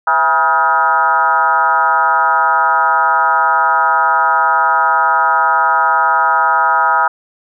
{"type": "tone with frequency modulation", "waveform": "sine", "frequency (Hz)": 1116, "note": "C#6", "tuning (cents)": 11, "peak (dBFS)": -9, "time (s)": [0.07, 7.08], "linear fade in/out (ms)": 5, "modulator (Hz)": 150, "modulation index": 2.3, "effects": []}